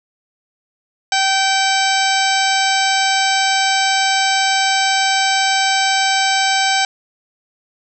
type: harmonic tone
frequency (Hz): 774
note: G5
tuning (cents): -22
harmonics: 1 / 2 / 3 / 4 / 5 / 6 / 7 / 8 / 10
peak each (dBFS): -17 / -20 / -22 / -23 / -24 / -25 / -25 / -26 / -27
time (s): 1.12-6.85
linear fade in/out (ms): 2
effects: none